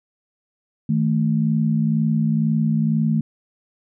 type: tone pair together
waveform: sine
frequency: 157.94 / 220 Hz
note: D#3 / A3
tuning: +26 / 0 cents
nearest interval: tritone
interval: 574 cents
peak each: -19 dBFS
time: 0.89-3.21 s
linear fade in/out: 5 ms
effects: none